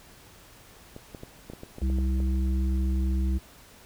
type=clicks; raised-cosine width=2 ms; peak=-26 dBFS; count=11; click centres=0.964 / 1.148 / 1.234 / 1.5 / 1.535 / 1.634 / 1.784 / 1.818 / 1.9 / 1.986 / 2.202 s
type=harmonic tone; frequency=65.1 Hz; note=C2; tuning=8 cents flat; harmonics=1 / 3 / 5; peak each=-23 / -33 / -37 dBFS; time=1.81-3.39 s; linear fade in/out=20 ms
effects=pink hiss -52 dBFS RMS until 3.85 s